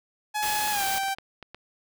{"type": "tone with pitch glide", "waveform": "sawtooth", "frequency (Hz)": [846, 780.3], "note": ["G#5", "G5"], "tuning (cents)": [32, -8], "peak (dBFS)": -22, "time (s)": [0.34, 1.15], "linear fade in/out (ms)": 20, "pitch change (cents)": -140, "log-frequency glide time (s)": [0.71, 0.84]}
{"type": "noise", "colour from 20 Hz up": "white", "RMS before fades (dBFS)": -31, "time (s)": [0.42, 0.99], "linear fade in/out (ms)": 10}
{"type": "clicks", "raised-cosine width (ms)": 0.3, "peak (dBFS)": -25, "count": 7, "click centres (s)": [0.808, 0.905, 1.034, 1.083, 1.185, 1.427, 1.546]}
{"effects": []}